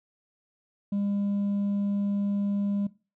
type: tone with hard clipping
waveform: triangle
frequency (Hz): 201.6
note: G3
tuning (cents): +49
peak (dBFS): -24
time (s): 0.92-2.87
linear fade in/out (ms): 5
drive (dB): 1
effects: noise-tail reverb RT60 0.3 s tail -18 dB re dry